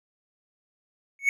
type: tone with exponential growth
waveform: triangle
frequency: 2217 Hz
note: C#7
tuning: in tune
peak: -12 dBFS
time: 1.19-1.29 s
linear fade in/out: 1 ms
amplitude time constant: 21 ms
effects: none